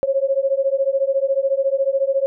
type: beating tone pair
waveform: sine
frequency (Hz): 537 / 551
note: C5 / C#5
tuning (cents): +45 / -11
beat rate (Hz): 14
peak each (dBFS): -19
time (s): 0.03-2.26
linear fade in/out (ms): 0
effects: none